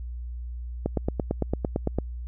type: click train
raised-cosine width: 2 ms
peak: -11 dBFS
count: 11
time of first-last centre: 0.86-1.986 s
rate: 8.88 Hz
effects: added 60 Hz sine -32 dBFS peak until 2.27 s